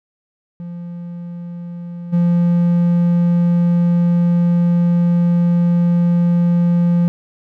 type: tone with level steps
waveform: triangle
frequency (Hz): 173.1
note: F3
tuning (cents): -15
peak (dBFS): -24 / -9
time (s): 0.6-7.08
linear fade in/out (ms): 0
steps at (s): 2.12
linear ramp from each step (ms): 20
effects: none